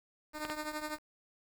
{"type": "tone with tremolo", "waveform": "10% pulse", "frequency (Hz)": 304.3, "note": "D#4", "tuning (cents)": -38, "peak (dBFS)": -26, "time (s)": [0.33, 0.99], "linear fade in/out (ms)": 50, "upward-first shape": "triangle", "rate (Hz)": 12, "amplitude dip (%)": 75}
{"type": "clicks", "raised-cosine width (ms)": 0.3, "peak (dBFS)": -21, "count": 2, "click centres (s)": [0.451, 0.5]}
{"effects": ["9-bit"]}